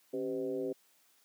sine tone with frequency modulation, 390 Hz, G4, 9 cents flat, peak -32 dBFS, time 0.13-0.73 s, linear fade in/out 10 ms, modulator 117 Hz, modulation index 1.2, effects white hiss -68 dBFS RMS until 1.24 s + high-pass 200 Hz 12 dB/octave

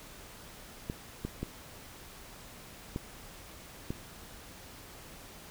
clicks, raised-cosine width 3 ms, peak -21 dBFS, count 5, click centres 0.899 / 1.25 / 1.43 / 2.961 / 3.905 s, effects pink hiss -50 dBFS RMS until 5.5 s

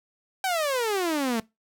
sawtooth exponential sweep, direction down, 784 to 218.1 Hz, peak -20 dBFS, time 0.44-1.4 s, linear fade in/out 2 ms, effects noise-tail reverb RT60 0.2 s tail -21 dB re dry

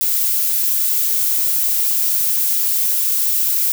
violet noise, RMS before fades -17 dBFS, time 0.01-3.72 s, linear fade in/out 0 ms, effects none

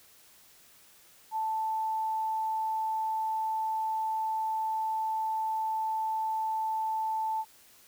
sine tone, 880 Hz, A5, in tune, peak -28 dBFS, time 1.31-7.45 s, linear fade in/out 50 ms, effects white hiss -58 dBFS RMS until 7.87 s

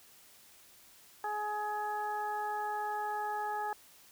harmonic tone, 420 Hz, G#4, 19 cents sharp, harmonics 1 / 2 / 3 / 4, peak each -43 / -34 / -43 / -43 dBFS, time 1.24-3.73 s, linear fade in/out 2 ms, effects white hiss -59 dBFS RMS until 4.11 s

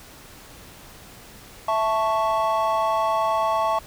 triangle chord, A major, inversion second, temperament equal, 659.3 / 880 / 1108.7 Hz, E5 / A5 / C#6, 0 / 0 / 0 cents, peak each -22 dBFS, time 1.68-3.79 s, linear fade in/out 5 ms, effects pink hiss -45 dBFS RMS until 3.86 s

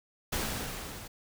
pink noise with level ramp, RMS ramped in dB -31 to -45 dBFS, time 0.32-1.08 s, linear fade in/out 10 ms, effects none

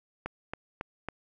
click train, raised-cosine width 0.5 ms, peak -19 dBFS, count 4, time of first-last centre 0.26-1.086 s, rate 3.63 Hz, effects none

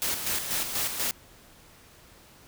white noise with tremolo, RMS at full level -28 dBFS, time 0.02-1.11 s, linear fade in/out 0 ms, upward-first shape square, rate 4.1 Hz, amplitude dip 50%, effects pink hiss -54 dBFS RMS until 2.47 s

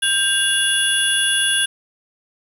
sine tone cluster, 1583 / 2834 / 3413 / 10710 Hz, G6 / F7 / G#7 / E9, +17 / +25 / +47 / +26 cents, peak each -20 dBFS, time 0.02-1.66 s, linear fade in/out 10 ms, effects tanh soft clip ceiling -8 dBFS + 7-bit

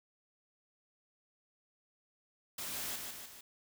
white noise with echo, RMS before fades -41 dBFS, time 2.58-2.96 s, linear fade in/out 5 ms, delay 150 ms, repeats 3, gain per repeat -4 dB, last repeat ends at 3.41 s, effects none

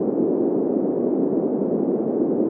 white band-pass noise, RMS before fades -21 dBFS, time 0-2.49 s, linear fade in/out 5 ms, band 230 to 410 Hz, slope 24 dB/octave, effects none

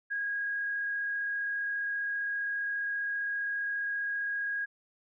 sine tone with frequency modulation, 1641 Hz, G#6, 21 cents flat, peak -30 dBFS, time 0.1-4.66 s, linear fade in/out 20 ms, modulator 35 Hz, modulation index 0.51, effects none

